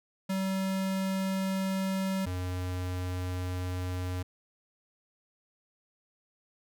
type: tone pair in turn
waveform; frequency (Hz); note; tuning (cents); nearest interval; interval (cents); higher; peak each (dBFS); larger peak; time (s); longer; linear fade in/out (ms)
square; 191.3 / 90.83; G3 / F#2; -42 / -32; octave + minor second; 1290; first; -29 / -32; first; 0.29-2.26 / 2.26-4.23; neither; 10
effects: none